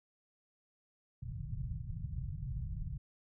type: low-pass noise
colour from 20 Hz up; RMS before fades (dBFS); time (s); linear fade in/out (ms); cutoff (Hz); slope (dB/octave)
white; -40; 1.22-2.98; 10; 150; 48
effects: none